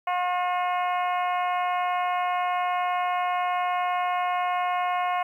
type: harmonic tone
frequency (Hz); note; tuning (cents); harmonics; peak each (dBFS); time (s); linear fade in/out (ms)
359; F4; +48; 2 / 3 / 4 / 5 / 6 / 7 / 8; -25 / -28 / -38 / -40 / -36 / -41 / -43; 0.07-5.23; 5
effects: 10-bit